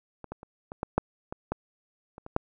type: clicks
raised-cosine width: 1 ms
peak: -26 / -22 / -30 / -24 / -15 / -8 / -21 / -14 / -29 / -27 / -9 dBFS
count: 11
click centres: 0.243 / 0.32 / 0.431 / 0.719 / 0.831 / 0.98 / 1.325 / 1.52 / 2.181 / 2.264 / 2.364 s
effects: none